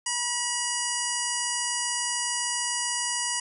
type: harmonic tone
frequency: 967 Hz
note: B5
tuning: 37 cents flat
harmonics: 1 / 2 / 3 / 5 / 6 / 7 / 8 / 9 / 10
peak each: -35 / -35 / -35 / -35 / -35 / -35 / -35 / -35 / -35 dBFS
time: 0.06-3.4 s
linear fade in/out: 5 ms
effects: none